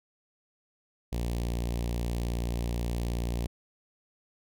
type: tone with notch filter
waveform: sawtooth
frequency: 58.8 Hz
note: A#1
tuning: 16 cents sharp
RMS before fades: -31 dBFS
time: 1.12-3.47 s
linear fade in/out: 10 ms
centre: 1400 Hz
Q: 0.84
effects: none